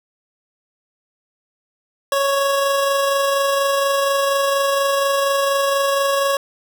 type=tone with amplitude modulation; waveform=25% pulse; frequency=554.4 Hz; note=C#5; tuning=in tune; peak=-11 dBFS; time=2.12-6.37 s; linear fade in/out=2 ms; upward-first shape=sine; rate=24.2 Hz; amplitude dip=25%; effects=none